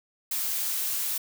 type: noise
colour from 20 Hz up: blue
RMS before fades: -29 dBFS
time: 0.31-1.18 s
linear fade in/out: 5 ms
effects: none